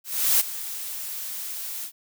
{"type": "noise with ADSR envelope", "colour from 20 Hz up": "blue", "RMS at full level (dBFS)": -18, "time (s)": [0.04, 1.92], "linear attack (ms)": 360, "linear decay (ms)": 18, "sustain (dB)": -15, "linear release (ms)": 76, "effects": []}